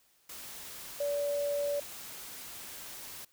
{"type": "tone in noise", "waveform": "sine", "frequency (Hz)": 575, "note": "D5", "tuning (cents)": -37, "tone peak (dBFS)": -29, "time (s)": [1, 1.8], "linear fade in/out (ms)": 5, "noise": "white", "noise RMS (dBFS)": -45, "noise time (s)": [0.29, 3.25], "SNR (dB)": 13, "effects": ["white hiss -68 dBFS RMS until 3.32 s"]}